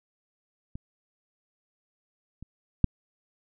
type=clicks; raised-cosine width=5 ms; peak=-25 / -29 / -6 dBFS; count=3; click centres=0.755 / 2.426 / 2.843 s; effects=none